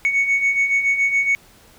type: beating tone pair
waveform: sine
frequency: 2217 / 2224.1 Hz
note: C#7 / C#7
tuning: 0 / +5 cents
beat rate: 7.1 Hz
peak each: -21 / -15 dBFS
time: 0.05-1.35 s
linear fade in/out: 0 ms
effects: tanh soft clip ceiling -12 dBFS + pink hiss -50 dBFS RMS until 1.78 s